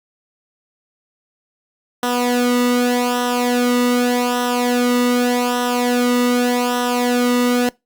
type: tone with flanger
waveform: sawtooth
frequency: 245.1 Hz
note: B3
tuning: 13 cents flat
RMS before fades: -17 dBFS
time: 2.03-7.69 s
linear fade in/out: 2 ms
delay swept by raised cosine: 0.43 to 1.25 ms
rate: 0.84 Hz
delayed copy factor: -0.75
effects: noise-tail reverb RT60 0.2 s tail -23 dB re dry + Opus 48 kbps